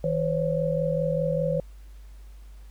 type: tone cluster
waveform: sine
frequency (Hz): 160.1 / 512 / 557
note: D#3 / C5 / C#5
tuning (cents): +50 / -38 / +8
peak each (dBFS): -27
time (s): 0.04-1.6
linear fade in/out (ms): 2
effects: added 50 Hz sine -42 dBFS peak until 2.7 s + pink hiss -61 dBFS RMS until 2.7 s